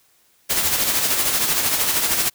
white noise with tremolo, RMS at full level -18 dBFS, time 0.49-2.3 s, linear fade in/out 20 ms, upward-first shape sine, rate 13 Hz, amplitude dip 45%, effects white hiss -59 dBFS RMS until 2.34 s

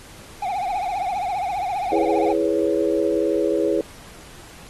triangle tone with vibrato, 766 Hz, G5, 40 cents flat, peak -20 dBFS, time 0.42-2.33 s, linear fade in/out 5 ms, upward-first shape triangle, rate 15 Hz, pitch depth 180 cents each way
sine chord, C# minor seventh, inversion first, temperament equal with one note detuned, 329.6 / 415.3 / 493.9 / 556.9 Hz, E4 / G#4 / B4 / C#5, 0 / 0 / 0 / +8 cents, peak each -22 / -22 / -25 / -24 dBFS, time 1.92-3.81 s, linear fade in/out 2 ms
effects pink hiss -44 dBFS RMS until 4.69 s + AAC 32 kbps

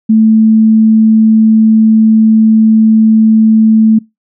sine tone, 220 Hz, A3, in tune, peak -3 dBFS, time 0.09-3.99 s, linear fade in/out 10 ms, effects noise-tail reverb RT60 0.2 s tail -24 dB re dry

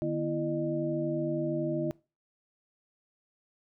sine tone cluster, 151.6 / 244.3 / 333.1 / 611 Hz, D#3 / B3 / E4 / D#5, -45 / -19 / +18 / -32 cents, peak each -34 / -37 / -31 / -34 dBFS, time 0.02-1.91 s, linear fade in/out 0 ms, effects noise-tail reverb RT60 0.3 s tail -22 dB re dry

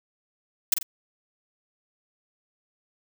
blue noise with echo, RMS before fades -18 dBFS, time 0.72-0.74 s, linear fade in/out 5 ms, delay 45 ms, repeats 2, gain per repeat -7 dB, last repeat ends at 0.83 s, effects none

